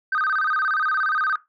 sine tone with vibrato, 1386 Hz, F6, 14 cents flat, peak -18 dBFS, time 0.12-1.36 s, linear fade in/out 5 ms, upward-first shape square, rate 17 Hz, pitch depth 190 cents each way, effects noise-tail reverb RT60 0.2 s tail -17 dB re dry + tanh soft clip ceiling -16 dBFS

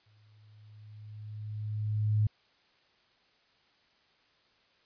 sine tone with exponential growth, 106.4 Hz, G#2, 42 cents sharp, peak -22 dBFS, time 0.06-2.27 s, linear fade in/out 5 ms, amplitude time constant 480 ms, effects white hiss -67 dBFS RMS until 4.85 s + resampled to 11025 Hz

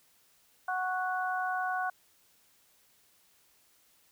harmonic tone, 369.4 Hz, F#4, 3 cents flat, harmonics 2 / 3 / 4, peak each -32 / -37 / -34 dBFS, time 0.68-1.9 s, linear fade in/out 5 ms, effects white hiss -66 dBFS RMS until 4.11 s

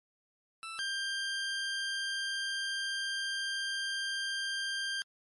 20% pulse tone pair in turn, 1327 / 1586.8 Hz, E6 / G6, +11 / +21 cents, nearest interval minor third, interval 310 cents, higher second, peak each -35 / -28 dBFS, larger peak second, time 0.63-0.79 / 0.79-5.02 s, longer second, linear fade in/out 0 ms, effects MP3 48 kbps

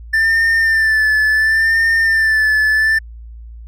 triangle tone with vibrato, 1774 Hz, A6, 14 cents sharp, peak -9 dBFS, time 0.13-2.99 s, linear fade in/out 10 ms, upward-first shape sine, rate 0.71 Hz, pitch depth 41 cents each way, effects added 57 Hz sine -31 dBFS peak until 3.67 s

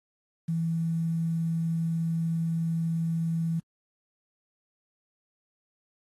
sine tone with quantisation, 164.81 Hz, E3, in tune, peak -25 dBFS, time 0.48-3.6 s, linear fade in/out 10 ms, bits 9, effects AAC 32 kbps

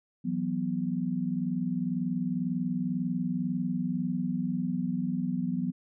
sine chord, E suspended second, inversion none, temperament equal, 164.81 / 185 / 246.9 Hz, E3 / F#3 / B3, 0 / 0 / 0 cents, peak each -34 / -31 / -31 dBFS, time 0.24-5.72 s, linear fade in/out 20 ms, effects none

